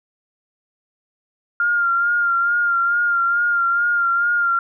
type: tone with vibrato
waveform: sine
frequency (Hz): 1400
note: F6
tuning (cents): +4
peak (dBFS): -15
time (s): 1.6-4.59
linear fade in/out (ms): 2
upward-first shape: sine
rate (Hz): 2.3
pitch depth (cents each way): 32
effects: none